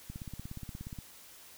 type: click train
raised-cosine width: 5 ms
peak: -29 dBFS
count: 16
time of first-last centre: 0.1-0.988 s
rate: 16.9 Hz
effects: white hiss -54 dBFS RMS until 1.57 s